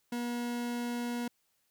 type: tone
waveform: 40% pulse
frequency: 240 Hz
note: B3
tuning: 49 cents flat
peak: -32 dBFS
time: 0.12-1.28 s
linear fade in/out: 5 ms
effects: white hiss -75 dBFS RMS until 1.7 s